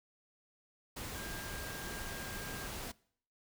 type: tone in noise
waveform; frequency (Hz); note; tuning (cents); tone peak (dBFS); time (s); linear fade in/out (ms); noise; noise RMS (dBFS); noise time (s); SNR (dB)
sine; 1607; G6; +43; -48; 1.15-2.67; 10; pink; -43; 0.96-2.92; -8
effects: noise-tail reverb RT60 0.6 s tail -23 dB re dry

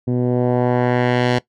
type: tone with low-pass filter sweep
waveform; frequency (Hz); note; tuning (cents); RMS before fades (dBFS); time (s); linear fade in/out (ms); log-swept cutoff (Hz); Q
10% pulse; 123.47; B2; 0; -17; 0.07-1.39; 10; 270 to 4600; 0.99
effects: noise-tail reverb RT60 0.1 s tail -18 dB re dry

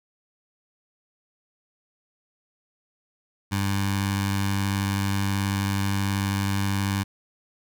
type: tone with notch filter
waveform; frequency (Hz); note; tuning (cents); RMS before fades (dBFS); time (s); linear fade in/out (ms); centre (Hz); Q
15% pulse; 98.6; G2; +11; -25; 3.51-7.04; 20; 430; 0.67
effects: none

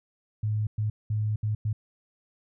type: tone bursts at uneven times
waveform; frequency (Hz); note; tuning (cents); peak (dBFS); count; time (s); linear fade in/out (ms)
sine; 107; A2; -48; -24; 5; 0.43-0.67 / 0.78-0.9 / 1.1-1.36 / 1.43-1.55 / 1.65-1.73; 5
effects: none

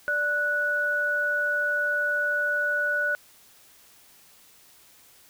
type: tone pair together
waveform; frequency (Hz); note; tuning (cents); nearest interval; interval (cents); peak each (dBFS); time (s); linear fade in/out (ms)
sine; 587.3 / 1474.4; D5 / F#6; 0 / -7; octave + major third; 1593; -31 / -23; 0.08-3.15; 0
effects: white hiss -55 dBFS RMS until 5.29 s

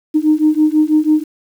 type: beating tone pair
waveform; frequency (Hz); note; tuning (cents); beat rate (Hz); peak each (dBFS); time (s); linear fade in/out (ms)
sine; 304.5 / 310.6; D#4 / D#4; -37 / -3; 6.1; -12; 0.14-1.24; 20
effects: tanh soft clip ceiling -2 dBFS + 7-bit

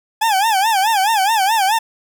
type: tone with vibrato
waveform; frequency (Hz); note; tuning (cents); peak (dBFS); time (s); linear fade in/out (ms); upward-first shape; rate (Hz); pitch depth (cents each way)
40% pulse; 830.6; G#5; 0; -12; 0.21-1.79; 10; sine; 4.7; 170
effects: none

